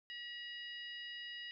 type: harmonic tone with a mistuned harmonic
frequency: 960 Hz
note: B5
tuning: 49 cents flat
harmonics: 2 / 3 / 4 / 5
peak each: -48 / -47 / -57 / -57 dBFS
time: 0.1-1.51 s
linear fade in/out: 0 ms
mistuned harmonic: 5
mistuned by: +29 cents
effects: none